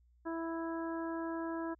harmonic tone, 329.6 Hz, E4, in tune, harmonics 1 / 2 / 3 / 4 / 5, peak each -37 / -44 / -44 / -49 / -49 dBFS, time 0.25-1.75 s, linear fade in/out 20 ms, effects added 60 Hz sine -64 dBFS peak until 1.79 s

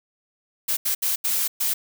blue noise bursts at uneven times, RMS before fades -23 dBFS, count 5, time 0.68-0.77 / 0.85-0.95 / 1.02-1.16 / 1.24-1.48 / 1.6-1.74 s, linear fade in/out 10 ms, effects none

